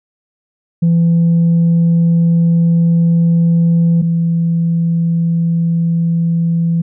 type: tone pair in turn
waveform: sine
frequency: 168.2 / 167.41 Hz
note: E3 / E3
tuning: +35 / +27 cents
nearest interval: unison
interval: 8 cents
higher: first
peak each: -6 / -10 dBFS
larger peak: first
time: 0.82-4.02 / 4.02-6.82 s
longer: first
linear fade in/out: 10 ms
effects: tanh soft clip ceiling -6 dBFS